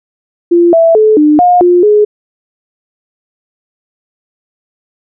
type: tone with pitch steps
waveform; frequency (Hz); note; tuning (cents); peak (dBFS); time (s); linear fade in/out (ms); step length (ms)
sine; 344.6 / 661 / 432.2 / 300.7 / 714 / 354 / 419.5; F4 / E5 / A4 / D4 / F5 / F4 / G#4; -23 / +5 / -31 / +41 / +38 / +23 / +17; -3; 0.51-2.05; 10; 220
effects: none